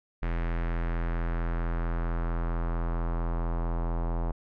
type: tone with low-pass filter sweep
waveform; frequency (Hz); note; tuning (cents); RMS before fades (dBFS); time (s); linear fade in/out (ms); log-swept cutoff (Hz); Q
square; 42.21; E1; +42; -29; 0.22-4.32; 10; 2000 to 920; 1.9
effects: none